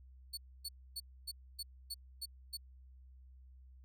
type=tone bursts; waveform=sawtooth; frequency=4435 Hz; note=C#8; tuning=in tune; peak=-37 dBFS; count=8; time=0.33-2.572 s; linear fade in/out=10 ms; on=44 ms; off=270 ms; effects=added 64 Hz sine -55 dBFS peak until 3.84 s